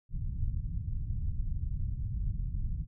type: low-pass noise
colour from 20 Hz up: pink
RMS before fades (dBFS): -33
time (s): 0.09-2.87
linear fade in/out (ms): 50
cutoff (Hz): 130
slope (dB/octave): 24
effects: none